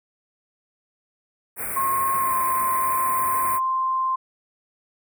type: band-stop noise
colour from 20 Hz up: white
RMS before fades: -29 dBFS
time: 1.56-3.6 s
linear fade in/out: 50 ms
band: 2400 to 8400 Hz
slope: 96 dB/octave
type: tone with pitch glide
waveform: sine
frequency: 1075 to 1046.2 Hz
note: C6 to C6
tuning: +47 to -1 cents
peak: -20 dBFS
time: 1.76-4.16 s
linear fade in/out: 10 ms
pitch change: -48 cents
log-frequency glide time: 2.19-2.34 s
effects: none